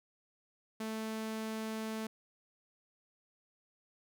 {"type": "tone", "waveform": "sawtooth", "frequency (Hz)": 220, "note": "A3", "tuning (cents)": 0, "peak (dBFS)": -33, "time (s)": [0.8, 2.07], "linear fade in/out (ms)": 5, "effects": []}